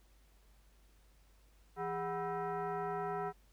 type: tone with frequency modulation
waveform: sine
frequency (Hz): 167.3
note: E3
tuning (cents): +26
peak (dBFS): -35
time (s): 1.76-3.33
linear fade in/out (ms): 50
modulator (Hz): 575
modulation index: 1.9
effects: added 50 Hz sine -63 dBFS peak until 3.52 s + pink hiss -71 dBFS RMS until 3.52 s